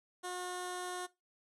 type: tone with low-pass filter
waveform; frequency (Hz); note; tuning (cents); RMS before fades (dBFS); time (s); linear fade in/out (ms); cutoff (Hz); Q
15% pulse; 360.9; F#4; -43; -41; 0.23-1.07; 20; 10000; 2.2
effects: noise-tail reverb RT60 0.2 s tail -18 dB re dry